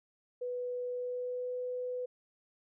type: tone with pitch glide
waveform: sine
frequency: 493.9 to 498.8 Hz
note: B4 to B4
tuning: 0 to +17 cents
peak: -34 dBFS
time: 0.41-2.06 s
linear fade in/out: 10 ms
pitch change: +17 cents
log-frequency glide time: 0.89-1.58 s
effects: none